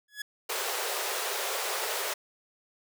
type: tone with exponential growth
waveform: sawtooth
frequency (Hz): 1689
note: G#6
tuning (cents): +29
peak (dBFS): -27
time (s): 0.08-0.22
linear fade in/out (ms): 5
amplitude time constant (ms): 29
type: high-pass noise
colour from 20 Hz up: pink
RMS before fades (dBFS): -32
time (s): 0.49-2.14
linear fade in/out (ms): 10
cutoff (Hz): 380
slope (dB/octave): 96
effects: none